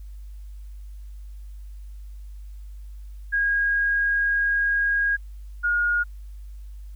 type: tone pair in turn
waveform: sine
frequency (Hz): 1635 / 1430.7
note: G#6 / F6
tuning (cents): -28 / +41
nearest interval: major second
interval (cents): 231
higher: first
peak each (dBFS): -19 / -19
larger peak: neither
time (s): 3.32-5.17 / 5.63-6.04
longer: first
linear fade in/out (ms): 20
effects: added 50 Hz sine -36 dBFS peak until 6.95 s + white hiss -64 dBFS RMS until 6.95 s